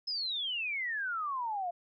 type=exponential sweep; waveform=sine; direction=down; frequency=5200 to 681 Hz; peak=-32 dBFS; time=0.07-1.71 s; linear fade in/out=10 ms; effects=none